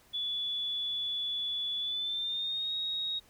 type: tone with pitch glide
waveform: sine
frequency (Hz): 3435 to 3768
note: A7 to A#7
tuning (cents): -42 to +18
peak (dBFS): -31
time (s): 0.13-3.2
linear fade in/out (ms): 20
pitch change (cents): +160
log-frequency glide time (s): 1.79-2.74
effects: pink hiss -62 dBFS RMS until 3.29 s